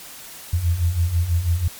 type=beating tone pair; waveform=sine; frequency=81.3 / 87.4 Hz; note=E2 / F2; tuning=-23 / +2 cents; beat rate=6.1 Hz; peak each=-23 / -18 dBFS; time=0.53-1.68 s; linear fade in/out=5 ms; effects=white hiss -39 dBFS RMS until 1.79 s + MP3 96 kbps